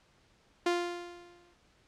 sawtooth tone with exponential decay, 349.2 Hz, F4, in tune, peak -21 dBFS, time 0.66-1.54 s, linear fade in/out 5 ms, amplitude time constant 190 ms, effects pink hiss -66 dBFS RMS until 1.87 s + low-pass 6000 Hz 12 dB/octave

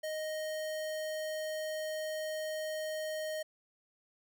square tone, 622.3 Hz, D#5, in tune, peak -36 dBFS, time 0.03-3.43 s, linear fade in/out 10 ms, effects none

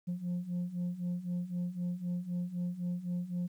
sine beating tone pair, 174.61 / 178.51 Hz, F3 / F3, 0 / +38 cents, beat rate 3.9 Hz, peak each -36 / -33 dBFS, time 0.07-3.48 s, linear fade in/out 20 ms, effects tanh soft clip ceiling -30 dBFS + 11-bit

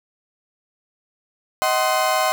35% pulse chord, C diminished, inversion first, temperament just, 627.9 / 753.5 / 1046.5 Hz, Eb5 / Gb5 / C6, +16 / +31 / 0 cents, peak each -20 dBFS, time 1.62-2.32 s, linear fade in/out 0 ms, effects none

